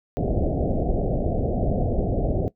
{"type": "low-pass noise", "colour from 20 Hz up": "pink", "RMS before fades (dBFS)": -23, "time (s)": [0.17, 2.48], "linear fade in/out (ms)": 0, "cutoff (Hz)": 730, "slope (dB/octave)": 96, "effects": ["noise-tail reverb RT60 0.1 s tail -18 dB re dry"]}